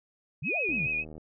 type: exponential two-way sweep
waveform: sine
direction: up then down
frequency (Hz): 121.1 to 738 to 121.1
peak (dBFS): -33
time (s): 0.42-0.87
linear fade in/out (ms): 5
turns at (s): 0.56
type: tone with vibrato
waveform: sine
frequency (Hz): 2500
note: D#7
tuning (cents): +8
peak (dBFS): -27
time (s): 0.43-1.05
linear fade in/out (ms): 50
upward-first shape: sine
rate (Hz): 7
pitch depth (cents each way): 44
type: click train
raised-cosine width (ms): 2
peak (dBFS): -32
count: 39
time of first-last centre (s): 0.69-1.18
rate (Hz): 77.6
effects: none